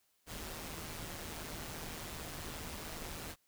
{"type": "noise with amplitude modulation", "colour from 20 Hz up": "pink", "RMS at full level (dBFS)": -42, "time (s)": [0.26, 3.36], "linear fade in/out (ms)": 50, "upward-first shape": "sine", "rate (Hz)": 158, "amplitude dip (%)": 55, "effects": ["white hiss -75 dBFS RMS until 3.47 s"]}